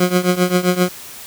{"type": "tone with tremolo", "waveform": "20% pulse", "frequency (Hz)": 180.2, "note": "F#3", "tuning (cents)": -45, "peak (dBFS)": -5, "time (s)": [0, 0.89], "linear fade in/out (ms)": 5, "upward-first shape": "triangle", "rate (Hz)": 7.6, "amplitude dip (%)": 90, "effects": ["white hiss -35 dBFS RMS until 1.26 s"]}